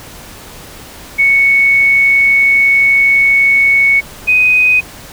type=tone pair in turn; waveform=sine; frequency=2217 / 2501 Hz; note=C#7 / D#7; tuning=0 / +8 cents; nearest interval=major second; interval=208 cents; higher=second; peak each=-6 dBFS; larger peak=neither; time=1.18-4.01 / 4.27-4.81 s; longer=first; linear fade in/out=20 ms; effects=pink hiss -33 dBFS RMS until 5.12 s